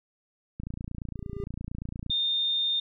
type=click train; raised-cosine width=5 ms; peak=-23 dBFS; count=44; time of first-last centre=0.6-2.098 s; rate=28.7 Hz
type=tone with exponential growth; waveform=triangle; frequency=400 Hz; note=G4; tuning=35 cents sharp; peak=-29 dBFS; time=1.16-1.44 s; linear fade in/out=0 ms; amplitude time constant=60 ms
type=tone; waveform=sine; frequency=3636 Hz; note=A#7; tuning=44 cents flat; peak=-24 dBFS; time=2.1-2.8 s; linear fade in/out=5 ms
effects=none